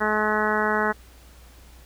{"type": "harmonic tone", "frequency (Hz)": 213.3, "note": "G#3", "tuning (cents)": 46, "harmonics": [1, 2, 3, 4, 5, 6, 7, 8, 9], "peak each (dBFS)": [-29, -27, -30, -28, -29, -30, -27, -30, -32], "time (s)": [0, 0.93], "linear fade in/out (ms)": 20, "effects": ["added 60 Hz sine -47 dBFS peak until 1.85 s", "pink hiss -53 dBFS RMS until 1.85 s"]}